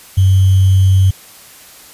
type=tone with sample-and-hold; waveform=sine; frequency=94.9 Hz; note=F#2; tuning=44 cents sharp; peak=-6 dBFS; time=0.17-1.11 s; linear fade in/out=10 ms; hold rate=3150 Hz; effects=white hiss -39 dBFS RMS until 1.93 s + resampled to 32000 Hz